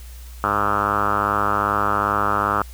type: tone with low-pass filter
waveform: 5% pulse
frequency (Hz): 102.5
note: G#2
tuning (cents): -22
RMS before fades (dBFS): -20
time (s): 0.44-2.62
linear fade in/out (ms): 0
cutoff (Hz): 1300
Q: 6.8
effects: added 60 Hz sine -35 dBFS peak until 2.73 s + white hiss -47 dBFS RMS until 2.73 s